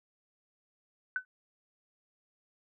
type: tone with exponential decay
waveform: sine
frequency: 1508 Hz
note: F#6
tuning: 32 cents sharp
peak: -25 dBFS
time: 1.16-1.25 s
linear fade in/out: 1 ms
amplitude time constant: 18 ms
effects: none